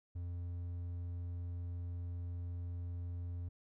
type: tone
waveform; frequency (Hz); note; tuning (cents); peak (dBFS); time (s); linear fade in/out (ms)
triangle; 87.31; F2; 0; -37; 0.15-3.49; 10
effects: none